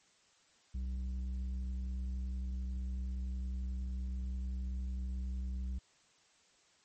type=tone with low-pass filter; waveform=square; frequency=63.5 Hz; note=B1; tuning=49 cents sharp; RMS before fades=-38 dBFS; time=0.74-5.79 s; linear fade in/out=10 ms; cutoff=130 Hz; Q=5.9; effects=white hiss -68 dBFS RMS until 6.84 s + MP3 32 kbps